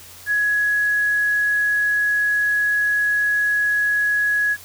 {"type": "tone with quantisation", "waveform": "sine", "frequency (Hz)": 1676, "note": "G#6", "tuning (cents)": 15, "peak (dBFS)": -16, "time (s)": [0.26, 4.57], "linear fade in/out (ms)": 50, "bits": 7, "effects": ["added 88 Hz sine -50 dBFS peak until 4.64 s", "white hiss -42 dBFS RMS until 4.64 s"]}